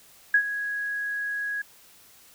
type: tone with ADSR envelope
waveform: sine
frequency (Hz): 1661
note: G#6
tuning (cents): 0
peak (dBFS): -14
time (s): 0.34-1.62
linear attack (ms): 4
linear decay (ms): 77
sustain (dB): -13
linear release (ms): 7
effects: white hiss -54 dBFS RMS until 2.34 s